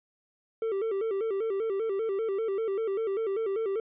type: tone with vibrato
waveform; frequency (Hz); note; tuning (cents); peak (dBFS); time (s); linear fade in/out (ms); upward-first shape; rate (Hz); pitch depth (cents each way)
triangle; 418.7; G#4; +14; -25; 0.62-3.8; 2; square; 5.1; 120
effects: resampled to 8000 Hz